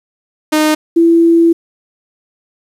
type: tone pair in turn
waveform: sawtooth / sine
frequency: 307.5 / 334.4 Hz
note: D#4 / E4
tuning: -20 / +25 cents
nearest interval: minor second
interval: 145 cents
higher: second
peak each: -5 dBFS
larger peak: neither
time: 0.52-0.75 / 0.96-1.53 s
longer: second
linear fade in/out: 10 ms
effects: resampled to 32000 Hz + 7-bit